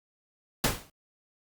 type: noise with exponential decay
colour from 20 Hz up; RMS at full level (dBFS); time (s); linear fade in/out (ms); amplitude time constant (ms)
pink; -21; 0.64-0.9; 2; 55
effects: Opus 48 kbps